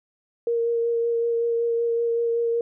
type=tone with vibrato; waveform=sine; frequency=466.2 Hz; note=A#4; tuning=in tune; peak=-20 dBFS; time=0.47-2.61 s; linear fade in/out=2 ms; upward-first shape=sine; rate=5.3 Hz; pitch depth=13 cents each way; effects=none